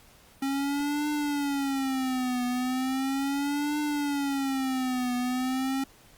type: tone with vibrato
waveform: square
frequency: 270.9 Hz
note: C#4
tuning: 40 cents flat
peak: -27 dBFS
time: 0.42-5.84 s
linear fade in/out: 5 ms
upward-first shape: triangle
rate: 0.37 Hz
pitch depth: 170 cents each way
effects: pink hiss -56 dBFS RMS until 6.17 s + Opus 48 kbps